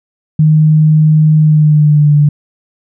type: tone with pitch glide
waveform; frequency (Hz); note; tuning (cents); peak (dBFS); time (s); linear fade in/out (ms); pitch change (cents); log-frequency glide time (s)
sine; 154.8 to 147.21; D#3 to D3; -9 to +4; -4; 0.39-2.29; 5; -87; 1.38-2.15
effects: none